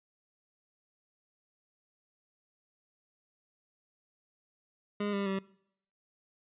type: tone with pitch steps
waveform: 25% pulse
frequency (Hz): 205.5 / 199.42 / 193.52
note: G#3 / G3 / G3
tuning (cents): -18 / +30 / -22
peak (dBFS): -27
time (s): 5-5.39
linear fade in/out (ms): 5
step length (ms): 130
effects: noise-tail reverb RT60 0.7 s tail -22 dB re dry + resampled to 8000 Hz